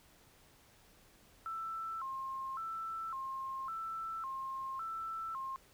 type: tone with vibrato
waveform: sine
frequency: 1189 Hz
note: D6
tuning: 21 cents sharp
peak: -38 dBFS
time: 1.46-5.56 s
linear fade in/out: 0 ms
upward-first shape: square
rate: 0.9 Hz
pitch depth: 190 cents each way
effects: pink hiss -64 dBFS RMS until 5.73 s